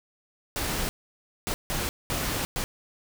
pink noise bursts at uneven times, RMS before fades -29 dBFS, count 5, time 0.56-0.89 / 1.47-1.54 / 1.7-1.89 / 2.1-2.45 / 2.56-2.64 s, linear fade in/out 0 ms, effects none

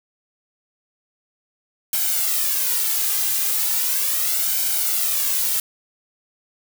blue noise with flanger, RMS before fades -21 dBFS, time 1.93-5.6 s, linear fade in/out 2 ms, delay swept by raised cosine 1.3 to 2.5 ms, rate 0.37 Hz, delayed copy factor +0.75, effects none

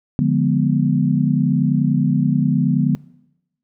sine chord, D diminished seventh, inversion none, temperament equal with one note detuned, 146.83 / 176.34 / 207.7 / 246.9 Hz, D3 / F3 / Ab3 / Cb4, 0 / +17 / 0 / 0 cents, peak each -18 / -20 / -21 / -19 dBFS, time 0.19-2.95 s, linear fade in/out 0 ms, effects noise-tail reverb RT60 0.9 s tail -23 dB re dry

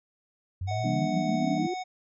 sine exponential sweep, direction up, 89 to 369.9 Hz, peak -29 dBFS, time 0.61-1.74 s, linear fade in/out 5 ms
harmonic tone, 740 Hz, F#5, in tune, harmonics 1 / 3 / 5 / 7 / 9, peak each -32 / -42 / -46 / -49 / -51 dBFS, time 0.67-1.84 s, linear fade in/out 20 ms
sine tone with pitch glide, 643 to 660.7 Hz, E5 to E5, -43 to +4 cents, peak -33 dBFS, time 0.71-1.58 s, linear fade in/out 2 ms, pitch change +47 cents, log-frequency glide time 0.81-1.45 s
sine chord, E half-diminished seventh, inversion none, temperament just, 164.81 / 197.78 / 237.3 / 296.7 Hz, E3 / G3 / Bb3 / D4, 0 / +16 / +31 / +18 cents, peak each -32 dBFS, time 0.84-1.67 s, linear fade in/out 5 ms
effects none

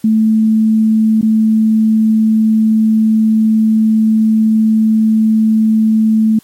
sine tone with dropouts, 219.3 Hz, A3, 6 cents flat, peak -7 dBFS, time 0.04-6.39 s, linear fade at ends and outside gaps 5 ms, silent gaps 1.213-1.227 s, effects white hiss -47 dBFS RMS until 6.43 s + MP3 64 kbps

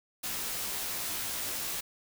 white noise with comb filter, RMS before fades -35 dBFS, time 0.23-1.81 s, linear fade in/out 10 ms, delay 15 ms, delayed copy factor -0.8, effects none

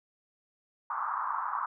pink band-pass noise, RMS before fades -33 dBFS, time 0.9-1.66 s, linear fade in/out 5 ms, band 940 to 1300 Hz, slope 48 dB/octave, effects none

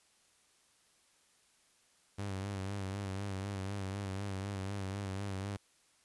sawtooth tone with vibrato, 98 Hz, G2, in tune, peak -33 dBFS, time 2.18-5.57 s, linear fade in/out 10 ms, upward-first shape sine, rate 4 Hz, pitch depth 58 cents each way, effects white hiss -69 dBFS RMS until 6.04 s + resampled to 24000 Hz

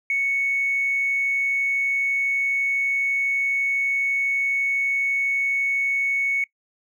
triangle tone with tanh clipping, 2217 Hz, C#7, in tune, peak -19 dBFS, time 0.1-6.44 s, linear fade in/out 2 ms, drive 1 dB, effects noise-tail reverb RT60 0.1 s tail -23 dB re dry

